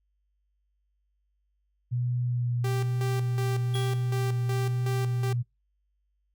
sine tone with vibrato, 122 Hz, B2, 21 cents flat, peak -25 dBFS, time 1.91-5.43 s, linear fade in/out 20 ms, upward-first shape sine, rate 1.1 Hz, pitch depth 14 cents each way
sawtooth tone with tremolo, 392 Hz, G4, in tune, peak -28 dBFS, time 2.64-5.33 s, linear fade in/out 5 ms, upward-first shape square, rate 2.7 Hz, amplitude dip 70%
square tone with exponential decay, 3322 Hz, G#7, in tune, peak -34 dBFS, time 3.74-4.2 s, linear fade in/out 2 ms, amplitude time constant 99 ms
effects noise-tail reverb RT60 0.2 s tail -24 dB re dry + added 50 Hz sine -70 dBFS peak until 6.34 s

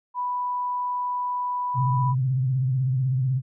sine tone, 987.8 Hz, B5, in tune, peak -24 dBFS, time 0.14-2.15 s, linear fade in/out 50 ms
sine tone with vibrato, 130 Hz, C3, 11 cents flat, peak -20 dBFS, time 1.74-3.42 s, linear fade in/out 50 ms, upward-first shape triangle, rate 16 Hz, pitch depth 99 cents each way
effects none

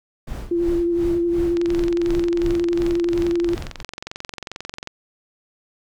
brown noise with tremolo, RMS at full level -27 dBFS, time 0.27-3.83 s, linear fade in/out 5 ms, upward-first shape sine, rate 2.8 Hz, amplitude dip 90%
sine tone with vibrato, 343.1 Hz, F4, 31 cents flat, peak -17 dBFS, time 0.51-3.55 s, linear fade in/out 5 ms, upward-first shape sine, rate 11 Hz, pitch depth 20 cents each way
click train, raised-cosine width 0.2 ms, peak -14 dBFS, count 75, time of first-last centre 1.57-4.874 s, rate 22.4 Hz
effects none

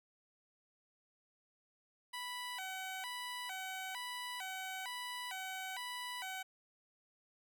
15% pulse tone with vibrato, 864 Hz, A5, 32 cents flat, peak -35 dBFS, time 2.13-6.43 s, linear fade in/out 10 ms, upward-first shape square, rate 1.1 Hz, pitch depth 230 cents each way, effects 12-bit

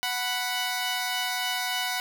10% pulse tone pair together, 740 / 987.8 Hz, F#5 / B5, 0 / 0 cents, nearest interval perfect fourth, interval 500 cents, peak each -20 / -23 dBFS, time 0.03-2 s, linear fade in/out 0 ms, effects 9-bit

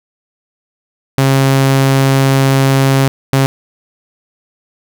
sawtooth tone bursts at uneven times, 135.3 Hz, C#3, 42 cents flat, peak -4 dBFS, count 2, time 1.18-3.08 / 3.33-3.46 s, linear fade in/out 0 ms, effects none

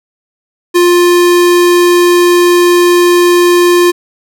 square tone, 351.4 Hz, F4, 11 cents sharp, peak -5 dBFS, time 0.74-3.92 s, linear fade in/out 20 ms, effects none

